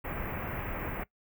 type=band-stop noise; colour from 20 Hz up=pink; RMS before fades=-36 dBFS; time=0.04-1.04 s; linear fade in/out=10 ms; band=2500 to 15000 Hz; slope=48 dB/octave; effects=noise-tail reverb RT60 0.1 s tail -20 dB re dry